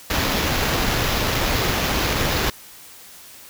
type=noise with sample-and-hold; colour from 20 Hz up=pink; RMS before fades=-21 dBFS; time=0.1-2.5 s; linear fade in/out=2 ms; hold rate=8820 Hz; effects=white hiss -43 dBFS RMS until 3.49 s